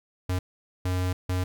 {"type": "tone bursts at uneven times", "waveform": "square", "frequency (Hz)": 91.4, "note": "F#2", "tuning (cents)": -21, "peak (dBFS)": -25, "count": 3, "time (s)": [[0.29, 0.39], [0.85, 1.13], [1.29, 1.44]], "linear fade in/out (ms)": 5, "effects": ["11-bit"]}